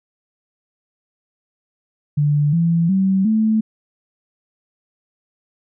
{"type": "tone with pitch steps", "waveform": "sine", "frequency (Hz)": [146.83, 167.69, 191.52, 218.7], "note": ["D3", "E3", "G3", "A3"], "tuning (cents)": [0, 30, -40, -10], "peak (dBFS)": -13, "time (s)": [2.17, 3.61], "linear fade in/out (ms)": 10, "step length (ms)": 360, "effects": []}